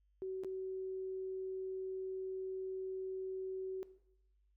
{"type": "tone with dropouts", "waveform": "sine", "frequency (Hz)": 377.9, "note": "F#4", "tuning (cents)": 37, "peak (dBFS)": -38, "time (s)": [0.22, 3.83], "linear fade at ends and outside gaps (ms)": 0, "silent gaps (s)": [0.436, 0.446], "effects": ["noise-tail reverb RT60 0.8 s tail -17 dB re dry", "added 50 Hz sine -70 dBFS peak until 4.56 s"]}